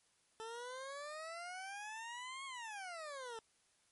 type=exponential two-way sweep; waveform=20% pulse; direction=up then down; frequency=440 to 1102 to 440 Hz; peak=-40 dBFS; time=0.4-3.39 s; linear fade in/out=0 ms; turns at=2.45 s; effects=white hiss -74 dBFS RMS until 3.91 s + MP3 48 kbps

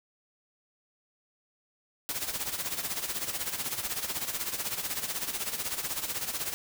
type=noise with tremolo; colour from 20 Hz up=white; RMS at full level=-31 dBFS; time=2.09-6.54 s; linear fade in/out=0 ms; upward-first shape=sine; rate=16 Hz; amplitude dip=70%; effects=none

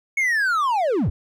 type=linear sweep; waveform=triangle; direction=down; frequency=2217 to 54.4 Hz; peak=-16 dBFS; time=0.17-1.1 s; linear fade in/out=5 ms; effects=none

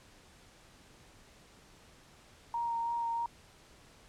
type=tone with vibrato; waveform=sine; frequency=932.3 Hz; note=A#5; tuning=in tune; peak=-31 dBFS; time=2.54-3.26 s; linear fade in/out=2 ms; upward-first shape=sine; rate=3.1 Hz; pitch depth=14 cents each way; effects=pink hiss -59 dBFS RMS until 4.08 s + low-pass 9000 Hz 12 dB/octave

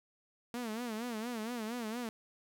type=tone with vibrato; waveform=sawtooth; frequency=230 Hz; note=A#3; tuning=23 cents flat; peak=-33 dBFS; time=0.54-2.09 s; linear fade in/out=0 ms; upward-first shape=sine; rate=4.3 Hz; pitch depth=130 cents each way; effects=none

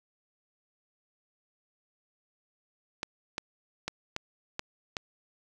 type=clicks; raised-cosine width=0.2 ms; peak=-15 dBFS; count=6; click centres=3.031 / 3.381 / 3.88 / 4.164 / 4.594 / 4.968 s; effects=8-bit

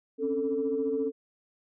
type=tone cluster; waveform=sine; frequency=265.6 / 280 / 443.8 Hz; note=C4 / C#4 / A4; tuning=+26 / +18 / +15 cents; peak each=-33 / -33 / -27 dBFS; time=0.18-1.12 s; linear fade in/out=50 ms; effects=tanh soft clip ceiling -18 dBFS

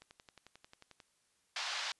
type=click train; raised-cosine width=0.2 ms; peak=-36 dBFS; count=12; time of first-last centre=0.02-1.002 s; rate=11.2 Hz
type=band-pass noise; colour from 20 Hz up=white; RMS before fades=-39 dBFS; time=1.56-1.92 s; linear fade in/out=2 ms; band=720 to 5000 Hz; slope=24 dB/octave
effects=white hiss -75 dBFS RMS until 1.99 s + resampled to 24000 Hz

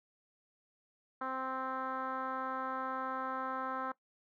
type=tone with low-pass filter; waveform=10% pulse; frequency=261.6 Hz; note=C4; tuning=in tune; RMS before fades=-38 dBFS; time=1.21-3.92 s; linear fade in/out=5 ms; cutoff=1300 Hz; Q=2.8; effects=noise-tail reverb RT60 0.1 s tail -19 dB re dry

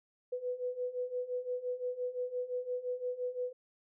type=beating tone pair; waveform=sine; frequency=493.9 / 499.7 Hz; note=B4 / B4; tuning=0 / +20 cents; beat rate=5.8 Hz; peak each=-39 / -36 dBFS; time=0.32-3.53 s; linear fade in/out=10 ms; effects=none

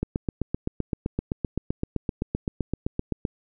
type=click train; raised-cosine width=3 ms; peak=-12 dBFS; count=26; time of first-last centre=0.03-3.252 s; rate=7.76 Hz; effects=none

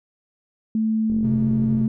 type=tone with pitch glide; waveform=sine; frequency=220 to 221.4 Hz; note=A3 to A3; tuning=0 to +11 cents; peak=-18 dBFS; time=0.75-1.88 s; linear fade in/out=2 ms; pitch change=+11 cents; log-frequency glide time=1.39-1.63 s
type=click train; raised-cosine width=3 ms; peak=-22 dBFS; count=34; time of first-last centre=1.1-1.814 s; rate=46.2 Hz
type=tone with vibrato; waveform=triangle; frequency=130.81 Hz; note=C3; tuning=in tune; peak=-21 dBFS; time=1.23-1.88 s; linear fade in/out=20 ms; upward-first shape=sine; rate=13 Hz; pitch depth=75 cents each way
effects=none

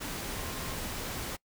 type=tone in noise; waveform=sine; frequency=1058 Hz; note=C6; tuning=19 cents sharp; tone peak=-47 dBFS; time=0.35-0.77 s; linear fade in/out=20 ms; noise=pink; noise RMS=-37 dBFS; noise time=0-1.37 s; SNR=-13 dB; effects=noise-tail reverb RT60 0.1 s tail -24 dB re dry

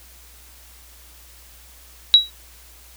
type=tone with exponential decay; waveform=sine; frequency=3880 Hz; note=B7; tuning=31 cents flat; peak=-3 dBFS; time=2.14-2.3 s; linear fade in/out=0 ms; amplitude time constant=34 ms; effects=added 60 Hz sine -48 dBFS peak until 2.96 s + white hiss -48 dBFS RMS until 2.96 s

